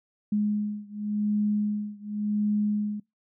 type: beating tone pair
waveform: sine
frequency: 208.5 / 209.4 Hz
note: G#3 / G#3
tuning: +7 / +15 cents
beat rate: 0.9 Hz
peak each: -27 / -28 dBFS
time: 0.32-3 s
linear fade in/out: 5 ms
effects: noise-tail reverb RT60 0.2 s tail -25 dB re dry